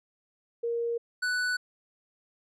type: tone pair in turn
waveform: sine / square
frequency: 468.2 / 1486.4 Hz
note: A#4 / F#6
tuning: +8 / +7 cents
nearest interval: octave + minor sixth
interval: 1999 cents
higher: second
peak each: -27 dBFS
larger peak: neither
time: 0.63-0.98 / 1.22-1.57 s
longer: neither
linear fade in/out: 10 ms
effects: low-pass 8000 Hz 12 dB/octave